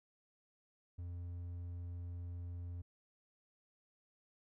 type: tone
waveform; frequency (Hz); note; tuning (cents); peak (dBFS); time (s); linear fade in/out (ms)
triangle; 87.31; F2; 0; -40; 0.98-2.82; 10
effects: none